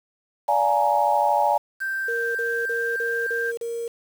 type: chord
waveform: sine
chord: Bb dominant seventh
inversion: first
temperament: just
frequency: 582.7 / 699.2 / 839.1 / 932.3 Hz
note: D5 / F5 / Ab5 / Bb5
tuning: -14 / +2 / +18 / 0 cents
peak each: -24 / -25 / -20 / -24 dBFS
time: 0.48-1.58 s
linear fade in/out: 10 ms
type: tone with pitch glide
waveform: sine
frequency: 1568 to 1582.6 Hz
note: G6 to G6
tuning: 0 to +16 cents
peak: -24 dBFS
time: 1.8-3.52 s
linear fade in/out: 20 ms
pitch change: +16 cents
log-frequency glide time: 2.01-3.15 s
type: tone bursts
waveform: sine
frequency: 466.2 Hz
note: A#4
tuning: in tune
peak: -26 dBFS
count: 6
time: 2.08-3.88 s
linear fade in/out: 5 ms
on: 270 ms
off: 36 ms
effects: 7-bit

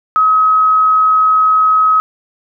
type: tone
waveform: sine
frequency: 1274 Hz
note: D#6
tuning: 41 cents sharp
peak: -7 dBFS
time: 0.16-2 s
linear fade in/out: 0 ms
effects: none

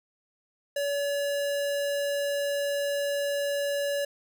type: tone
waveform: square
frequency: 569 Hz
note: C#5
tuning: 45 cents sharp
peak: -27 dBFS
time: 0.76-4.05 s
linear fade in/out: 5 ms
effects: none

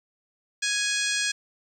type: harmonic tone with a mistuned harmonic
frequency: 830.6 Hz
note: G#5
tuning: in tune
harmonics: 2 / 3 / 4 / 5 / 6 / 7 / 8 / 9 / 10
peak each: -29 / -31 / -32 / -33 / -34 / -34 / -35 / -36 / -36 dBFS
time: 0.62-1.32 s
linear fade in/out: 10 ms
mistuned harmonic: 5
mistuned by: +36 cents
effects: 9-bit

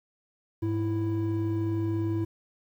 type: tone pair together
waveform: triangle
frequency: 103.83 / 329.9 Hz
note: G#2 / E4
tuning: 0 / +1 cents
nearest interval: octave + minor sixth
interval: 2001 cents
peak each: -26 dBFS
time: 0.62-2.25 s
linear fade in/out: 10 ms
effects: tanh soft clip ceiling -16 dBFS + 10-bit

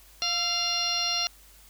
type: harmonic tone with a mistuned harmonic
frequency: 699 Hz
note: F5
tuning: 1 cent sharp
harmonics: 1 / 2 / 3 / 4 / 5 / 6 / 7 / 8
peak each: -37 / -37 / -40 / -31 / -35 / -29 / -40 / -31 dBFS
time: 0.22-1.27 s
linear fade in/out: 0 ms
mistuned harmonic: 2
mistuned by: -51 cents
effects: added 50 Hz sine -55 dBFS peak until 1.69 s + white hiss -55 dBFS RMS until 1.69 s

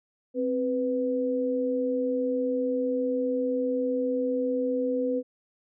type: tone pair together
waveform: sine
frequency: 261.7 / 496.9 Hz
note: C4 / B4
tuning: 0 / +11 cents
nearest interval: major seventh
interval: 1111 cents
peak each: -28 / -26 dBFS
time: 0.34-5.23 s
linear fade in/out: 50 ms
effects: none

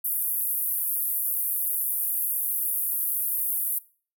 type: band-pass noise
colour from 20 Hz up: pink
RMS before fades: -27 dBFS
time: 0.04-3.79 s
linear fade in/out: 10 ms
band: 11000 to 16000 Hz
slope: 48 dB/octave
effects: noise-tail reverb RT60 0.4 s tail -20 dB re dry

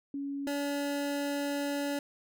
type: tone pair in turn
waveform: sine / 25% pulse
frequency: 280 / 285.1 Hz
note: C#4 / C#4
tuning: +18 / +49 cents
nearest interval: unison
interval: 31 cents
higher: second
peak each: -33 / -27 dBFS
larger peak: second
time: 0.14-0.47 / 0.47-1.99 s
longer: second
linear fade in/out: 2 ms
effects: none

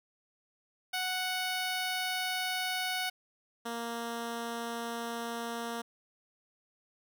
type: tone pair in turn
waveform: 10% pulse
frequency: 740 / 233.1 Hz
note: F#5 / A#3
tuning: 0 / 0 cents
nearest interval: octave + minor sixth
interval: 2000 cents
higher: first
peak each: -23 / -27 dBFS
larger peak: first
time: 0.93-3.1 / 3.65-5.82 s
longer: neither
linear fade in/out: 10 ms
effects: none

